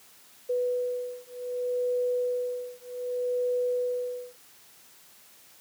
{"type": "beating tone pair", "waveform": "sine", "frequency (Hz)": [493.9, 494.55], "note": ["B4", "B4"], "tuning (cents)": [0, 2], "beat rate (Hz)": 0.65, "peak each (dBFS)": -30, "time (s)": [0.49, 4.36], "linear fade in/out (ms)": 10, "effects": ["white hiss -55 dBFS RMS until 5.6 s", "high-pass 100 Hz 12 dB/octave"]}